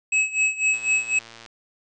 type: tone with tremolo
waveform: square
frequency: 2574 Hz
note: E7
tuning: 42 cents flat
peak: -17 dBFS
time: 0.12-1.19 s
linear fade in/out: 5 ms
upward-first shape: sine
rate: 4 Hz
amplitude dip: 85%
type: click train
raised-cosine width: 0.2 ms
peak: -25 dBFS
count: 84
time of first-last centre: 0.74-1.462 s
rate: 115 Hz
effects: resampled to 24000 Hz